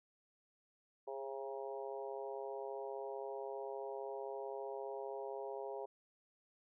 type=harmonic tone with a mistuned harmonic; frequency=135.3 Hz; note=C#3; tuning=42 cents flat; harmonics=3 / 4 / 5 / 6 / 7; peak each=-45 / -47 / -49 / -51 / -52 dBFS; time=1.07-5.86 s; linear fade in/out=10 ms; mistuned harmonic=3; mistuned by=+16 cents; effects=none